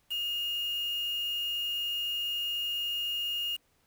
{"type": "tone with quantisation", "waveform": "sine", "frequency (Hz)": 2847, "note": "F7", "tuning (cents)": 33, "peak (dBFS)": -30, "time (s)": [0.1, 3.57], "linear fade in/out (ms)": 20, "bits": 7, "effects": ["pink hiss -70 dBFS RMS until 3.86 s"]}